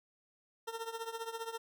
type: tone with tremolo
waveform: 20% pulse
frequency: 455.4 Hz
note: A#4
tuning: 40 cents flat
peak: -31 dBFS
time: 0.67-1.58 s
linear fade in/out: 10 ms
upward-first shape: triangle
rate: 15 Hz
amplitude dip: 85%
effects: none